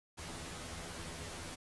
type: noise with comb filter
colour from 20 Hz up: pink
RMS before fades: -45 dBFS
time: 0.17-1.56 s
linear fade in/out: 20 ms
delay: 12 ms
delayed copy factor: +0.9
effects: resampled to 24000 Hz